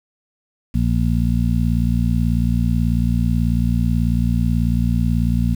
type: harmonic tone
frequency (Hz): 58.27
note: A#1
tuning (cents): 0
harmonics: 1 / 2 / 3 / 4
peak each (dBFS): -19 / -20 / -21 / -22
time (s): 0.74-5.55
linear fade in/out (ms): 10
effects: 7-bit